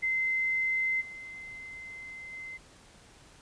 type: tone with level steps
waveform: sine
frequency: 2068 Hz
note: C7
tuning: 21 cents flat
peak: -26 / -41 / -39 dBFS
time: 0.02-2.58 s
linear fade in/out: 20 ms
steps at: 1 / 2.32 s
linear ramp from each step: 20 ms
effects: pink hiss -56 dBFS RMS until 3.41 s + resampled to 22050 Hz